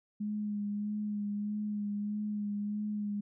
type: tone with vibrato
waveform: sine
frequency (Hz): 207.7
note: G#3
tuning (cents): 0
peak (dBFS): -32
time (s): 0.2-3.21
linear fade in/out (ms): 10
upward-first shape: sine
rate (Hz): 1.6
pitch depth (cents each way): 24
effects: none